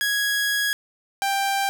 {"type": "tone pair in turn", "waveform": "sawtooth", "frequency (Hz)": [1661.2, 788.3], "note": ["G#6", "G5"], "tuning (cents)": [0, 9], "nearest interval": "octave + minor second", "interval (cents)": 1291, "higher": "first", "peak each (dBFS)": -17, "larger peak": "neither", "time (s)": [[0.01, 0.73], [1.22, 1.69]], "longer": "first", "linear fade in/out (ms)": 0, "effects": []}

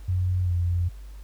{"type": "tone with pitch glide", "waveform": "sine", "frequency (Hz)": [91.2, 87.59], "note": ["F#2", "F2"], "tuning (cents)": [-24, 6], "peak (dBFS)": -21, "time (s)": [0.08, 0.89], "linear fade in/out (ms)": 10, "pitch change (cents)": -70, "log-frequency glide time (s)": [0.42, 0.53], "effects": ["added 50 Hz sine -38 dBFS peak until 1.23 s", "pink hiss -57 dBFS RMS until 1.23 s"]}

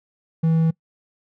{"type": "tone", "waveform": "triangle", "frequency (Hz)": 162.4, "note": "E3", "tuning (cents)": -26, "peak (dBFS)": -13, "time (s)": [0.43, 0.71], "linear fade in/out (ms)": 10, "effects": ["noise-tail reverb RT60 0.1 s tail -23 dB re dry"]}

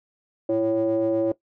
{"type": "ring-modulated tone", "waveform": "triangle", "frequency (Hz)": 110, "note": "A2", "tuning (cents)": 0, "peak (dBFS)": -14, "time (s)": [0.49, 1.32], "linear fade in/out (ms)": 5, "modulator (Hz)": 444, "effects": ["noise-tail reverb RT60 0.1 s tail -17 dB re dry"]}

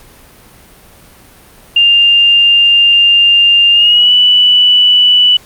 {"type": "tone with pitch glide", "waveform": "sine", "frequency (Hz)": [2800, 2966], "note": ["F7", "F#7"], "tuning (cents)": [4, 4], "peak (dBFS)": -4, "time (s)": [1.76, 5.37], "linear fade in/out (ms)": 5, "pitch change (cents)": 100, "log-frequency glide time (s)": [3.72, 4.12], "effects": ["pink hiss -40 dBFS RMS until 5.45 s", "Opus 48 kbps"]}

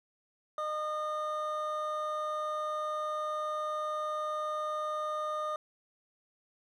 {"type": "tone pair together", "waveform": "triangle", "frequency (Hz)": [611, 1222], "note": ["D#5", "D#6"], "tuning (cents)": [-32, -32], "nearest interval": "octave", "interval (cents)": 1200, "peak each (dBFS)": [-34, -32], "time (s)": [0.58, 5.56], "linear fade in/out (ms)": 2, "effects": []}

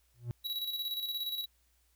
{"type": "tone with exponential growth", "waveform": "triangle", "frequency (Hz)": 120.1, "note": "B2", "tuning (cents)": -48, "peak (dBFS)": -28, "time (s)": [0.14, 0.31], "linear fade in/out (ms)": 0, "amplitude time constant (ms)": 36}
{"type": "tone with tremolo", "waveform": "square", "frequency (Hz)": 3900, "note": "B7", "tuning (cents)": -23, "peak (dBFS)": -33, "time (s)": [0.44, 1.46], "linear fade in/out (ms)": 20, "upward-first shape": "square", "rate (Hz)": 17, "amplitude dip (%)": 50}
{"effects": ["added 60 Hz sine -70 dBFS peak until 1.95 s", "white hiss -73 dBFS RMS until 1.95 s"]}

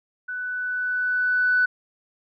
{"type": "tone with level ramp", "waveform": "sine", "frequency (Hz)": 1492, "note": "F#6", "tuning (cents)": 14, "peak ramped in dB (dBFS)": [-28, -15], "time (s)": [0.28, 1.66], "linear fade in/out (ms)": 10, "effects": ["tanh soft clip ceiling -11 dBFS"]}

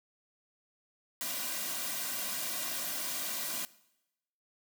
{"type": "noise with comb filter", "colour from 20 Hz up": "white", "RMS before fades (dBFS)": -36, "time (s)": [1.21, 3.65], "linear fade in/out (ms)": 0, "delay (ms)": 2.3, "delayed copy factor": -0.75, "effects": ["noise-tail reverb RT60 0.9 s tail -20 dB re dry", "high-pass 200 Hz 12 dB/octave"]}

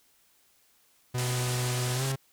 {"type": "tone with pitch glide", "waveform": "45% pulse", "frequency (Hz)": [124.4, 134.1], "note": ["B2", "C3"], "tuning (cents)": [13, 43], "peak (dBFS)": -28, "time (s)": [1.14, 2.16], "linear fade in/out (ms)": 10, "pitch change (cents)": 130, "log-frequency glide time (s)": [1.94, 2.04]}
{"type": "low-pass noise", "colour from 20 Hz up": "white", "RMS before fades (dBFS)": -36, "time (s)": [1.18, 2.12], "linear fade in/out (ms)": 2, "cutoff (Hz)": 10000, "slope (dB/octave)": 24}
{"effects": ["white hiss -65 dBFS RMS until 2.32 s"]}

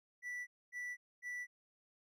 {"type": "tone bursts", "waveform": "triangle", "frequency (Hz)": 1965, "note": "B6", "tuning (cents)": -9, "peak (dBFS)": -39, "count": 3, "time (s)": [0.22, 1.47], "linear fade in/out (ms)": 50, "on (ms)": 250, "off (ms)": 250, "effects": []}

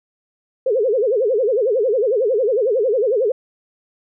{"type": "tone with vibrato", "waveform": "sine", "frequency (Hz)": 466.2, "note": "A#4", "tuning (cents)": 0, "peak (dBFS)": -14, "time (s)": [0.66, 3.32], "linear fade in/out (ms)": 5, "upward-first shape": "sine", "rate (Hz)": 11, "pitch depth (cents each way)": 250, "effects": []}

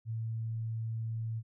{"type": "tone", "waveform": "sine", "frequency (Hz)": 112.7, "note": "A2", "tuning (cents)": 42, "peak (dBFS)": -33, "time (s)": [0.05, 1.43], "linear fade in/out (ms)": 50, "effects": []}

